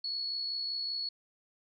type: tone with amplitude modulation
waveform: sine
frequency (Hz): 4380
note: C#8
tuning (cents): -22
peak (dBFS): -31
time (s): 0.04-1.09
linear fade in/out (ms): 5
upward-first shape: sine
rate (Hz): 65.2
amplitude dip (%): 35
effects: none